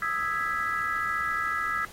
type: chord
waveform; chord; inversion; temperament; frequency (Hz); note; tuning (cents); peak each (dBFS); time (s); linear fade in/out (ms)
sine; E major seventh; third; equal; 1244.5 / 1318.5 / 1661.2 / 1975.5; D#6 / E6 / G#6 / B6; 0 / 0 / 0 / 0; -33 / -30 / -31 / -33; 0.02-1.85; 2
effects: pink hiss -48 dBFS RMS until 1.92 s + AAC 48 kbps